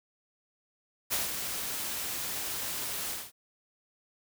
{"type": "noise with ADSR envelope", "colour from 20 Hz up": "white", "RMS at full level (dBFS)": -29, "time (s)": [1.1, 3.32], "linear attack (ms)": 27, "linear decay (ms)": 160, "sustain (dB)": -6, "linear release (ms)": 210, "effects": []}